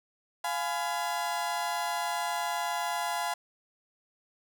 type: chord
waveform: 35% pulse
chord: F diminished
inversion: none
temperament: just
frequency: 698.5 / 838.1 / 1005.8 Hz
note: F5 / Ab5 / Cb6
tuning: 0 / +16 / +31 cents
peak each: -32 / -32 / -33 dBFS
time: 0.44-3.34 s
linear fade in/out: 5 ms
effects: none